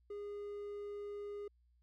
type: tone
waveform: triangle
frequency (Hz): 409.8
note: G#4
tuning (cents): -23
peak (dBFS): -40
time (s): 0.1-1.48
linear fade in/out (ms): 5
effects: added 60 Hz sine -68 dBFS peak until 1.82 s